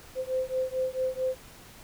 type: beating tone pair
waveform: sine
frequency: 515 / 519.5 Hz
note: C5 / C5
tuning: -28 / -12 cents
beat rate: 4.5 Hz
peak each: -30 dBFS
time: 0.15-1.36 s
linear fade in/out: 50 ms
effects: pink hiss -50 dBFS RMS until 1.83 s